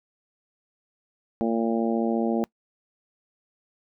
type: harmonic tone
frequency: 114.5 Hz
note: A#2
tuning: 31 cents flat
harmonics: 2 / 3 / 4 / 5 / 6 / 7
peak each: -24 / -28 / -30 / -32 / -34 / -35 dBFS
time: 1.41-2.44 s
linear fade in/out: 0 ms
effects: noise-tail reverb RT60 0.1 s tail -24 dB re dry